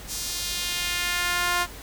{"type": "tone with high-pass filter sweep", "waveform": "sawtooth", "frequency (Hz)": 352.5, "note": "F4", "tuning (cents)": 16, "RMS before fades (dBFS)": -27, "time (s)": [0.07, 1.67], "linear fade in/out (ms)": 50, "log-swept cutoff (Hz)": [6200, 1000], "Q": 1.2, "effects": ["added 50 Hz sine -42 dBFS peak until 1.82 s", "pink hiss -42 dBFS RMS until 1.82 s"]}